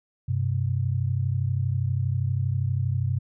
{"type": "tone pair together", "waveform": "sine", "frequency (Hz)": [97, 129.48], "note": ["G2", "C3"], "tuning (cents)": [-18, -18], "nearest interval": "perfect fourth", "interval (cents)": 500, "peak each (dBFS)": -25, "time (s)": [0.28, 3.19], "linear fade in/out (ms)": 10, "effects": []}